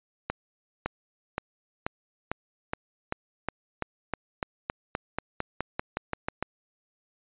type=accelerating click train; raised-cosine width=0.5 ms; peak=-13 dBFS; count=21; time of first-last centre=0.3-6.426 s; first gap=560 ms; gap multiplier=0.93; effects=resampled to 8000 Hz